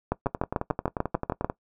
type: two click trains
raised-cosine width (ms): 1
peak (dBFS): -10 / -14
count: 10 / 15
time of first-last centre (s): 0.12-1.445 / 0.26-1.499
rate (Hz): 6.79 / 11.3
effects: noise-tail reverb RT60 0.1 s tail -19 dB re dry